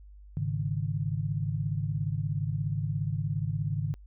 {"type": "chord", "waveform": "sine", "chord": "Ab suspended fourth", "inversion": "none", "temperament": "equal", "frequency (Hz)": [103.83, 138.59, 155.56], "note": ["Ab2", "Db3", "Eb3"], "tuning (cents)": [0, 0, 0], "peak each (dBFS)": -32, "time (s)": [0.37, 3.94], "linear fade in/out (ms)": 0, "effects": ["added 50 Hz sine -47 dBFS peak until 4.06 s"]}